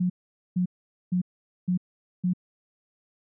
sine tone bursts, 180.4 Hz, F#3, 44 cents flat, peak -21 dBFS, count 5, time 0-2.335 s, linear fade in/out 10 ms, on 99 ms, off 460 ms, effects none

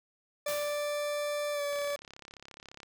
40% pulse tone with pitch glide, 587.3 to 575.2 Hz, D5 to D5, 0 to -36 cents, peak -30 dBFS, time 0.46-1.96 s, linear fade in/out 5 ms, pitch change -36 cents, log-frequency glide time 1.53-1.62 s
white noise with exponential decay, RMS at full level -38 dBFS, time 0.48-1.22 s, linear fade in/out 1 ms, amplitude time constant 160 ms
click train, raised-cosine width 0.2 ms, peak -30 dBFS, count 39, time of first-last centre 1.73-2.831 s, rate 34.5 Hz
effects none

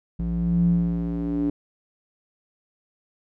square tone with band-pass filter sweep, 57.5 Hz, A#1, 23 cents flat, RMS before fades -23 dBFS, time 0.19-1.5 s, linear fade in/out 5 ms, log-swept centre 130 to 290 Hz, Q 6, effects none

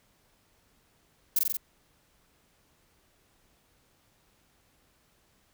violet noise with echo, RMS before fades -23 dBFS, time 1.36-1.39 s, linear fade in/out 5 ms, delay 45 ms, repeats 4, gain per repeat -2 dB, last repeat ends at 1.57 s, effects pink hiss -67 dBFS RMS until 5.53 s

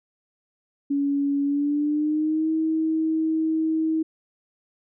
sine tone with pitch glide, 282.1 to 318.5 Hz, C#4 to D#4, +30 to +41 cents, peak -20 dBFS, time 0.9-4.03 s, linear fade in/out 10 ms, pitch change +211 cents, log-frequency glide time 1.44-2.5 s, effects none

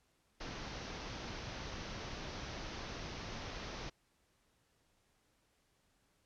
pink low-pass noise, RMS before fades -45 dBFS, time 0.4-3.9 s, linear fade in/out 10 ms, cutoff 6200 Hz, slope 96 dB/octave, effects pink hiss -75 dBFS RMS until 6.25 s + low-pass 11000 Hz 12 dB/octave

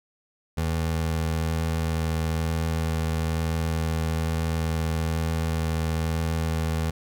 25% pulse tone with vibrato, 80.8 Hz, E2, 34 cents flat, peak -20 dBFS, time 0.57-6.91 s, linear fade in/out 10 ms, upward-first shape sine, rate 1.1 Hz, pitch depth 9 cents each way, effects none

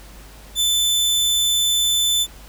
sawtooth tone, 3520 Hz, A7, in tune, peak -13 dBFS, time 0.55-2.27 s, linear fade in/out 50 ms, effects added 50 Hz sine -41 dBFS peak until 2.48 s + pink hiss -45 dBFS RMS until 2.48 s

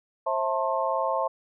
harmonic tone with a mistuned harmonic, 177.7 Hz, F3, 30 cents sharp, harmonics 3 / 4 / 5 / 6, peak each -29 / -29 / -29 / -29 dBFS, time 0.26-1.28 s, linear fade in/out 10 ms, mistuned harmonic 4, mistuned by -140 cents, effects none

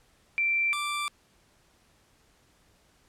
sine / 20% pulse tone pair in turn, 2349 / 1174.5 Hz, D7 / D6, 0 / 0 cents, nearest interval octave, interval 1200 cents, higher first, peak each -23 / -24 dBFS, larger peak first, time 0.38-0.73 / 0.73-1.08 s, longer neither, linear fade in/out 0 ms, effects pink hiss -64 dBFS RMS until 3.08 s + low-pass 11000 Hz 12 dB/octave

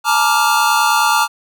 square chord, Bb major seventh, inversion third, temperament equal with one note detuned, 862.9 / 932.3 / 1174.7 / 1396.9 Hz, A5 / Bb5 / D6 / F6, -34 / 0 / 0 / 0 cents, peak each -18 dBFS, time 0.04-1.28 s, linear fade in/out 50 ms, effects none

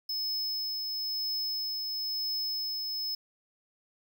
square tone with tremolo, 5200 Hz, E8, 24 cents flat, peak -30 dBFS, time 0.09-3.15 s, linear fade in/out 5 ms, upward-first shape triangle, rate 1 Hz, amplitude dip 30%, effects none

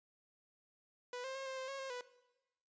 sawtooth tone with pitch steps, 493.3 / 529 / 538 / 528 / 523 / 546 / 535 / 493.8 Hz, B4 / C5 / C5 / C5 / C5 / C#5 / C5 / B4, -2 / +19 / +48 / +16 / -1 / -26 / +38 / 0 cents, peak -38 dBFS, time 1.13-2.01 s, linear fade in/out 2 ms, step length 110 ms, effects noise-tail reverb RT60 1.0 s tail -18 dB re dry + resampled to 16000 Hz

